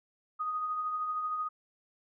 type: tone with tremolo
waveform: sine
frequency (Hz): 1244.5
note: D#6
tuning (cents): 0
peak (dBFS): -29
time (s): 0.39-1.49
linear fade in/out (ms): 20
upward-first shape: triangle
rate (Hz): 13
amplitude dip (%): 40
effects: none